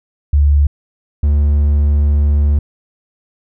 sine / triangle tone pair in turn, 72.2 / 72.83 Hz, D2 / D2, -29 / -14 cents, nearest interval unison, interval 15 cents, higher second, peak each -7 dBFS, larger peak neither, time 0.33-0.67 / 1.23-2.59 s, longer second, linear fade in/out 5 ms, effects none

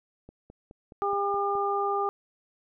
click train, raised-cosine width 2 ms, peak -33 dBFS, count 7, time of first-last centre 0.29-1.553 s, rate 4.75 Hz
harmonic tone, 401.5 Hz, G4, 41 cents sharp, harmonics 1 / 2 / 3, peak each -29 / -29 / -29 dBFS, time 1.02-2.09 s, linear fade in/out 0 ms
effects none

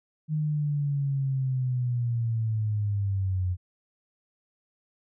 sine linear sweep, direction down, 155 to 89.1 Hz, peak -24 dBFS, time 0.28-3.57 s, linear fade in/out 50 ms, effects none

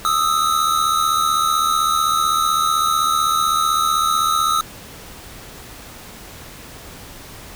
square tone pair together, 1240 / 1315.8 Hz, D#6 / E6, -6 / -4 cents, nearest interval minor second, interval 102 cents, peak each -19 dBFS, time 0.05-4.61 s, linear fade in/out 0 ms, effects pink hiss -38 dBFS RMS until 7.55 s

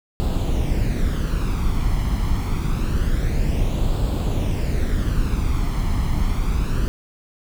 brown noise with flanger, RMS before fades -20 dBFS, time 0.2-6.88 s, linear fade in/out 0 ms, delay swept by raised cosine 0.25 to 0.97 ms, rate 0.26 Hz, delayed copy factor +0.55, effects none

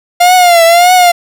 45% pulse tone with vibrato, 698.5 Hz, F5, in tune, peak -3 dBFS, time 0.2-1.12 s, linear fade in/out 10 ms, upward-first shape triangle, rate 1.7 Hz, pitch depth 100 cents each way, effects none

